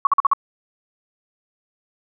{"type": "tone bursts", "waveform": "sine", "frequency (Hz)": 1114, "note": "C#6", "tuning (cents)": 8, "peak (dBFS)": -11, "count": 5, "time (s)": [0.05, 0.334], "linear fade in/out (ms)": 2, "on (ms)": 20, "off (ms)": 46, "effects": []}